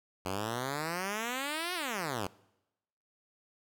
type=exponential two-way sweep; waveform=5% pulse; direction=up then down; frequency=90 to 370.5 to 90 Hz; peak=-22 dBFS; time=0.25-2.27 s; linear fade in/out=5 ms; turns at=1.74 s; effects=noise-tail reverb RT60 0.9 s tail -22 dB re dry